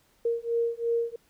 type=beating tone pair; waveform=sine; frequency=464.6 / 467.5 Hz; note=A#4 / A#4; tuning=-6 / +5 cents; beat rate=2.9 Hz; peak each=-28 dBFS; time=0.25-1.16 s; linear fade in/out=5 ms; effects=pink hiss -65 dBFS RMS until 1.29 s